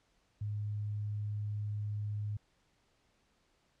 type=tone; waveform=sine; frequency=104.4 Hz; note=G#2; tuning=10 cents sharp; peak=-34 dBFS; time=0.41-2.37 s; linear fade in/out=5 ms; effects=pink hiss -73 dBFS RMS until 3.8 s + low-pass 7000 Hz 12 dB/octave